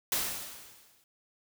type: noise with exponential decay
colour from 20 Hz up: white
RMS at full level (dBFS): -28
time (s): 0.12-1.04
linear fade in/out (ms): 1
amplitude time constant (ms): 200
effects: none